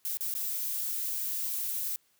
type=noise with dropouts; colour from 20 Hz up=violet; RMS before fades=-33 dBFS; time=0.05-1.96 s; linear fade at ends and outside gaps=0 ms; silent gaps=0.171-0.207 / 0.339-0.351 s; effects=white hiss -69 dBFS RMS until 2.19 s + high-pass 60 Hz 12 dB/octave